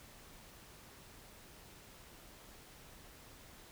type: silence
effects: pink hiss -57 dBFS RMS until 3.71 s